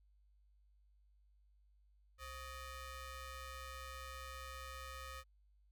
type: ring-modulated tone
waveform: sawtooth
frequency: 595 Hz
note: D5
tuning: 22 cents sharp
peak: -40 dBFS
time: 2.18-5.24 s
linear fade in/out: 50 ms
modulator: 660 Hz
effects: added 50 Hz sine -67 dBFS peak until 5.71 s